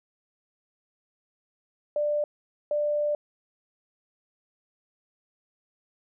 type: tone bursts at uneven times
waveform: sine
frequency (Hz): 592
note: D5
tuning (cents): +14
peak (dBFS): -23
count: 2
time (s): 1.96-2.24 / 2.71-3.15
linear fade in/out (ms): 2
effects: none